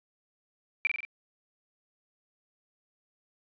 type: tone with echo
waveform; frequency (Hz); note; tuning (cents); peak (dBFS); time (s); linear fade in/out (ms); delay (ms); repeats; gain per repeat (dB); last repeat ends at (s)
sine; 2347; D7; -2; -21; 0.85-0.87; 0; 45; 4; -4; 1.05
effects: resampled to 11025 Hz + 10-bit